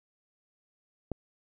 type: click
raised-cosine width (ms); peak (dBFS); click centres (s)
2; -19; 1.117
effects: none